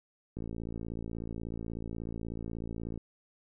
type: click train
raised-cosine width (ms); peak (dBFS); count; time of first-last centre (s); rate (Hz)
3; -26; 148; 0.37-2.976; 56.4
effects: none